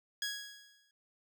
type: tone with exponential decay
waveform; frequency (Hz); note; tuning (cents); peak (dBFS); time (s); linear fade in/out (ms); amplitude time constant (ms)
15% pulse; 1661.2; G#6; 0; -26; 0.22-0.91; 2; 150
effects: none